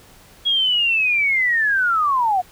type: linear sweep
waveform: sine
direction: down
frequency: 3322 to 701 Hz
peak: -15 dBFS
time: 0.45-2.42 s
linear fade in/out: 20 ms
effects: pink hiss -48 dBFS RMS until 2.51 s